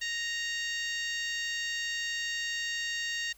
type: harmonic tone with a mistuned harmonic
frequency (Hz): 932.3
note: A#5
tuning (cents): 0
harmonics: 2 / 3 / 4 / 5 / 6 / 7 / 8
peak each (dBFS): -34 / -38 / -40 / -42 / -44 / -45 / -46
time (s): 0.01-3.33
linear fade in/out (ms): 10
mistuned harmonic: 5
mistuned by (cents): -44
effects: added 50 Hz sine -61 dBFS peak until 3.37 s + white hiss -61 dBFS RMS until 3.37 s